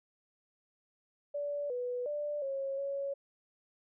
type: tone with pitch steps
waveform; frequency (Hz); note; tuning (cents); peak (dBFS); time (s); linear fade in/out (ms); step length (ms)
sine; 578 / 492.9 / 589 / 545 / 556; D5 / B4 / D5 / C#5 / C#5; -28 / -3 / +5 / -29 / +5; -33; 1.34-3.14; 10; 360
effects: none